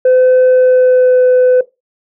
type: tone with pitch glide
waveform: sine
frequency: 510 to 504.4 Hz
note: C5 to B4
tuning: -44 to +36 cents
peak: -3 dBFS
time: 0.05-1.61 s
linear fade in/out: 5 ms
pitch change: -20 cents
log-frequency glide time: 0.46-1.23 s
effects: noise-tail reverb RT60 0.2 s tail -17 dB re dry + tanh soft clip ceiling -4 dBFS